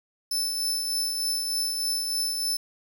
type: tone with tremolo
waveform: sawtooth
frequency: 5274 Hz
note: E8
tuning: in tune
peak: -21 dBFS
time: 0.31-2.57 s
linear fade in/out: 5 ms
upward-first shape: triangle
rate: 3.3 Hz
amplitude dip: 40%
effects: 8-bit